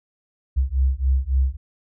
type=beating tone pair; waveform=sine; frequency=64.4 / 68 Hz; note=C2 / C#2; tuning=-27 / -33 cents; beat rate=3.6 Hz; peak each=-20 dBFS; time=0.56-1.57 s; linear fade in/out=20 ms; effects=none